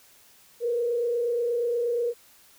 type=tone with frequency modulation; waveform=sine; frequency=475.8 Hz; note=A#4; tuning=35 cents sharp; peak=-23 dBFS; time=0.6-2.14 s; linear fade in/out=50 ms; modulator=28.4 Hz; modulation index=0.5; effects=white hiss -56 dBFS RMS until 2.58 s